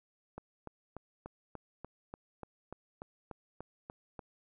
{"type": "click train", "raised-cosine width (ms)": 1, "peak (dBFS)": -29, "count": 14, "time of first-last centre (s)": [0.38, 4.192], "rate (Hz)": 3.41, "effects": []}